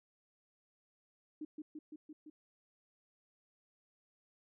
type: tone with echo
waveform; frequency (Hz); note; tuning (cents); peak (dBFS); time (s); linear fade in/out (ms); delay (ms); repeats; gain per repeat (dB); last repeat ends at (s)
sine; 305.4; D#4; -32; -40; 1.41-1.45; 5; 170; 5; -2; 2.3
effects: none